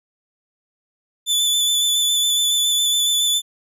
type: tone with vibrato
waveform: sawtooth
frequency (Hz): 3496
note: A7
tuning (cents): -12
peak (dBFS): -13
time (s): 1.26-3.42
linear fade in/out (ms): 50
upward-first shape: square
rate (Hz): 7.2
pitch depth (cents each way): 17
effects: resampled to 32000 Hz